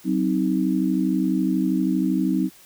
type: chord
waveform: sine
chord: C diminished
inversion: second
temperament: just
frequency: 188.37 / 261.6 / 314 Hz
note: Gb3 / C4 / Eb4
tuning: +31 / 0 / +16 cents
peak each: -23 dBFS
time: 0.04-2.5 s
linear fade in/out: 50 ms
effects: white hiss -50 dBFS RMS until 2.65 s